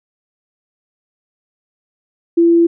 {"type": "tone", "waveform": "sine", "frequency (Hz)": 337.8, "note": "E4", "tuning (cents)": 42, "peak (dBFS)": -7, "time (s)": [2.37, 2.67], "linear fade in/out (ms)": 10, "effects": []}